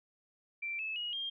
sine tone with pitch steps, 2349 / 2606 / 2892 / 3209 Hz, D7 / E7 / F#7 / G7, 0 / -20 / -40 / +40 cents, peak -35 dBFS, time 0.62-1.3 s, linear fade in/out 10 ms, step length 170 ms, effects none

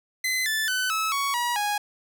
sawtooth tone with pitch steps, 2037 / 1752.9 / 1508.5 / 1298.1 / 1117.1 / 961.3 / 827.3 Hz, C7 / A6 / F#6 / E6 / C#6 / B5 / G#5, -47 / -7 / +33 / -27 / +13 / -47 / -7 cents, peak -20 dBFS, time 0.24-1.78 s, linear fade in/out 5 ms, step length 220 ms, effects none

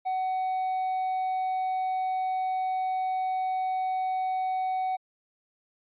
triangle tone, 750 Hz, F#5, 23 cents sharp, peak -24 dBFS, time 0.05-4.97 s, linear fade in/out 20 ms, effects resampled to 8000 Hz

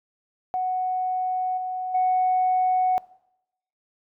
sine tone with level steps, 740 Hz, F#5, in tune, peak -22 / -26 / -17 dBFS, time 0.54-2.98 s, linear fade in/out 0 ms, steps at 1.57 / 1.94 s, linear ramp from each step 10 ms, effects noise-tail reverb RT60 0.8 s tail -21 dB re dry + tanh soft clip ceiling -14 dBFS

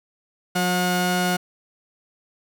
sawtooth tone pair together, 180.3 / 721.2 Hz, F#3 / F#5, -45 / -45 cents, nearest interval 2 octaves, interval 2400 cents, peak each -18 dBFS, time 0.55-1.37 s, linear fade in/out 10 ms, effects none

